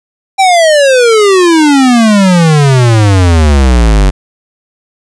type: exponential sweep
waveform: square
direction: down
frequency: 791 to 46.25 Hz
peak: -4 dBFS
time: 0.38-4.11 s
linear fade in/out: 20 ms
effects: resampled to 22050 Hz + 7-bit